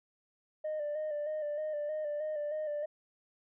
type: tone with vibrato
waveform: sine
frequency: 603 Hz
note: D5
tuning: 46 cents sharp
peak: -31 dBFS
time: 0.64-2.86 s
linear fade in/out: 10 ms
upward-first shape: square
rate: 3.2 Hz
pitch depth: 38 cents each way
effects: tanh soft clip ceiling -31 dBFS